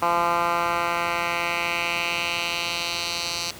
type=tone with band-pass filter sweep; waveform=10% pulse; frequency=171.6 Hz; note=F3; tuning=30 cents flat; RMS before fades=-25 dBFS; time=0.02-3.51 s; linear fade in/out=5 ms; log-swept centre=1100 to 4800 Hz; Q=1.9; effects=pink hiss -41 dBFS RMS until 3.59 s + high-pass 60 Hz 12 dB/octave